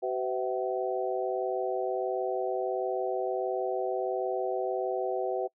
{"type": "harmonic tone with a mistuned harmonic", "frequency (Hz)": 126.4, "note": "B2", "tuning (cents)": 41, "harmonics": [3, 4, 5, 6], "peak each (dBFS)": [-32, -33, -34, -35], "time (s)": [0.02, 5.48], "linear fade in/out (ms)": 20, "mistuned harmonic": 5, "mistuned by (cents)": 67, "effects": ["noise-tail reverb RT60 0.1 s tail -25 dB re dry"]}